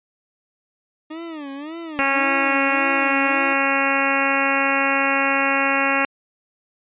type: tone with vibrato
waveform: 40% pulse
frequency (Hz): 303.7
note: D#4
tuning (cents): -42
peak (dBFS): -29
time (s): 1.1-3.54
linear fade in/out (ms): 10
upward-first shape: sine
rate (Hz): 1.8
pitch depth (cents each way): 180
type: harmonic tone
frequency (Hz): 274.3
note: C#4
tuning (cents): -18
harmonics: 1 / 2 / 3 / 4 / 5 / 6 / 7 / 8 / 9 / 10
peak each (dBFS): -26 / -26 / -26 / -26 / -26 / -26 / -26 / -26 / -26 / -26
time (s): 1.99-6.05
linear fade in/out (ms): 0
effects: resampled to 8000 Hz